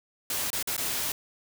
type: noise with dropouts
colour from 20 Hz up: white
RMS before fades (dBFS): -30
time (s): 0.3-1.12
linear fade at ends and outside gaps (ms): 2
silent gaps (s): 0.503-0.53 / 0.627-0.673 / 0.766-0.778
effects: none